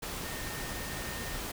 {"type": "tone in noise", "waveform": "sine", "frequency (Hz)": 1831, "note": "A#6", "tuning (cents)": -32, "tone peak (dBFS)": -45, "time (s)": [0.24, 1.38], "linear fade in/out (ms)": 10, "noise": "pink", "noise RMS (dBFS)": -38, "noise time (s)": [0.02, 1.52], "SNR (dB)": -10, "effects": []}